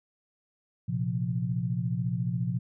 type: chord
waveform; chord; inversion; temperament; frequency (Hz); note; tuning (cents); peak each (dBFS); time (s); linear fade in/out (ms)
sine; Bb suspended second; none; equal; 116.54 / 130.81 / 174.61; Bb2 / C3 / F3; 0 / 0 / 0; -31; 0.88-2.59; 10
effects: none